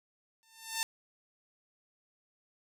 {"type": "tone with exponential growth", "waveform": "5% pulse", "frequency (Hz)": 897, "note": "A5", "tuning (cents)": 33, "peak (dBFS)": -16, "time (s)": [0.43, 0.83], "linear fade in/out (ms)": 0, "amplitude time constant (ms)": 86, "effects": []}